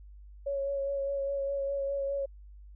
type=tone with vibrato; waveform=sine; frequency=555 Hz; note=C#5; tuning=2 cents sharp; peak=-29 dBFS; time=0.46-2.26 s; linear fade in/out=10 ms; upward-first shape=sine; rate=4.9 Hz; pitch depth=18 cents each way; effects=added 50 Hz sine -47 dBFS peak until 2.75 s